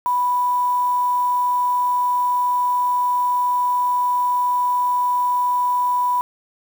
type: tone with quantisation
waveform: sine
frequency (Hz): 987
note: B5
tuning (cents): -1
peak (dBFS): -16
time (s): 0.06-6.21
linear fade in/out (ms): 0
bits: 6
effects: none